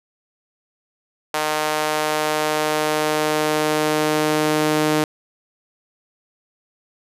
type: tone with high-pass filter sweep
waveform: sawtooth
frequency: 153.2 Hz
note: D#3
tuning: 27 cents flat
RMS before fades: -20 dBFS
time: 1.34-5.04 s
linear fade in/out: 2 ms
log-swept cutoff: 700 to 310 Hz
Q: 1.2
effects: resampled to 32000 Hz